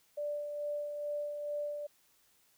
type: tone with tremolo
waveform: sine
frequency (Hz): 587.3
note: D5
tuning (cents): 0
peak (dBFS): -33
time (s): 0.17-1.87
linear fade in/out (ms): 10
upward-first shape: sine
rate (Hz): 2.3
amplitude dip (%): 40
effects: white hiss -69 dBFS RMS until 2.57 s